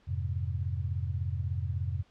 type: chord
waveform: sine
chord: F minor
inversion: none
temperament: equal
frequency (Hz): 87.31 / 103.83 / 130.81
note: F2 / Ab2 / C3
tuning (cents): 0 / 0 / 0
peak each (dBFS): -32 / -35 / -36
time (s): 0.07-2.03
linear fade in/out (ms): 20
effects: pink hiss -65 dBFS RMS until 2.1 s + low-pass 4000 Hz 12 dB/octave